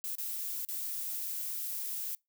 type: noise with dropouts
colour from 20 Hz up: violet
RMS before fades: -37 dBFS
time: 0.04-2.15 s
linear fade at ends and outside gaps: 0 ms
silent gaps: 0.153-0.184 / 0.65-0.687 s
effects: noise-tail reverb RT60 0.2 s tail -25 dB re dry